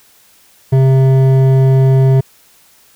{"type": "tone with hard clipping", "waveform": "sine", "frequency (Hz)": 132.9, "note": "C3", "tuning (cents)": 27, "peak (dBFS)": -8, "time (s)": [0.72, 2.21], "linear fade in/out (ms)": 10, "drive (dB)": 10, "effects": ["white hiss -48 dBFS RMS until 2.95 s"]}